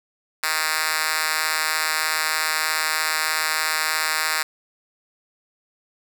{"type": "tone with high-pass filter", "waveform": "5% pulse", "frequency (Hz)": 156.8, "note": "D#3", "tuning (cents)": 14, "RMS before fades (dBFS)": -23, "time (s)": [0.43, 4.43], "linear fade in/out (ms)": 5, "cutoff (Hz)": 1600, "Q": 0.67, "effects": []}